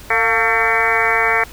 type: harmonic tone with a mistuned harmonic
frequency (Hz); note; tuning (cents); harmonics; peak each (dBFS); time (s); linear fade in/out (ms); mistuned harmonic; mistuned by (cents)
225.4; A3; +42; 2 / 3 / 4 / 5 / 6 / 7 / 8 / 9 / 10; -23 / -23 / -23 / -24 / -22 / -24 / -20 / -20 / -20; 0.1-1.44; 5; 3; +59
effects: added 50 Hz sine -39 dBFS peak until 1.52 s + pink hiss -39 dBFS RMS until 1.52 s